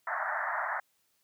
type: band-pass noise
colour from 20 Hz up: white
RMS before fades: -33 dBFS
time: 0.07-0.8 s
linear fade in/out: 5 ms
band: 620 to 1900 Hz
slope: 96 dB/octave
effects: white hiss -73 dBFS RMS until 1.23 s + high-pass 60 Hz 12 dB/octave